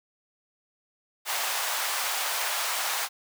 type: high-pass noise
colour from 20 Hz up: pink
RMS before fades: -29 dBFS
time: 1.25-3.09 s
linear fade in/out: 50 ms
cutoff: 710 Hz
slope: 24 dB/octave
effects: none